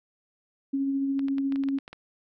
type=tone with tremolo; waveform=sine; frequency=274.1 Hz; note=C#4; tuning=19 cents flat; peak=-23 dBFS; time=0.73-1.79 s; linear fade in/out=10 ms; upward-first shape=sine; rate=14 Hz; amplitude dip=25%
type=clicks; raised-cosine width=0.3 ms; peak=-26 dBFS; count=10; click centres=1.193 / 1.284 / 1.383 / 1.523 / 1.559 / 1.637 / 1.687 / 1.786 / 1.879 / 1.93 s
effects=none